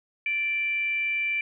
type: tone with frequency modulation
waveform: sine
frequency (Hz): 2349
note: D7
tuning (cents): 0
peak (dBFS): -24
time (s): 0.26-1.41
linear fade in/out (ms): 2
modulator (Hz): 598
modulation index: 0.24
effects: none